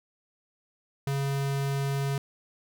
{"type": "tone", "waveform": "square", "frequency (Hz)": 138.59, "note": "C#3", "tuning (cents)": 0, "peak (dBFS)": -27, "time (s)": [1.07, 2.18], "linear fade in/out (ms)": 2, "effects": []}